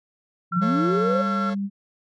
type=tone with pitch glide; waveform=sine; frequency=174 to 198.72 Hz; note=F3 to G3; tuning=-6 to +24 cents; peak=-23 dBFS; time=0.51-1.7 s; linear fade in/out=50 ms; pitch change=+230 cents; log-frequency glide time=0.91-1.22 s
type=tone; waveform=sine; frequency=1356 Hz; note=E6; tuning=49 cents sharp; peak=-24 dBFS; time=0.52-1.5 s; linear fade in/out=5 ms
type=linear sweep; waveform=sine; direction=up; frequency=162.8 to 554.4 Hz; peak=-20 dBFS; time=0.56-1.22 s; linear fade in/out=10 ms
type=chord; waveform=sawtooth; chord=A augmented; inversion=none; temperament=just; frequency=440 / 550 / 687.5 Hz; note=A4 / C#5 / E#5; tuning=0 / -14 / -27 cents; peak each=-33 / -28 / -32 dBFS; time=0.61-1.55 s; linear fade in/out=20 ms
effects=low-pass 4000 Hz 12 dB/octave + MP3 64 kbps